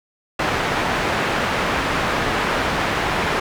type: low-pass noise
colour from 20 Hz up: white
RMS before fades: -21 dBFS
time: 0.39-3.4 s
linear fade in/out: 5 ms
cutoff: 1700 Hz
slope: 12 dB/octave
effects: none